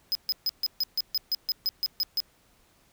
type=tone bursts; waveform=square; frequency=5050 Hz; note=D#8; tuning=25 cents sharp; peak=-24 dBFS; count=13; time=0.12-2.203 s; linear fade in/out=0 ms; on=31 ms; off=140 ms; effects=pink hiss -63 dBFS RMS until 2.92 s